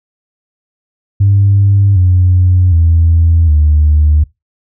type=tone with pitch steps; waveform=sine; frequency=99.6 / 90.81 / 82.79 / 75.48 Hz; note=G2 / F#2 / E2 / D2; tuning=+28 / -32 / +8 / +48 cents; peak=-4 dBFS; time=1.2-4.24 s; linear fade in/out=10 ms; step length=760 ms; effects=noise-tail reverb RT60 0.2 s tail -22 dB re dry + tanh soft clip ceiling -1 dBFS